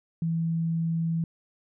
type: tone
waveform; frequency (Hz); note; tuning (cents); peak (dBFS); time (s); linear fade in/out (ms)
sine; 164.81; E3; 0; -24; 0.22-1.24; 2
effects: none